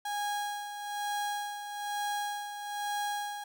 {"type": "tone with tremolo", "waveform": "35% pulse", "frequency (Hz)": 823, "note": "G#5", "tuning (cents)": -16, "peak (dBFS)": -29, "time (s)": [0.05, 3.44], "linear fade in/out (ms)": 5, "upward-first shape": "sine", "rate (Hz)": 1.1, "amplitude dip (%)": 60, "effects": []}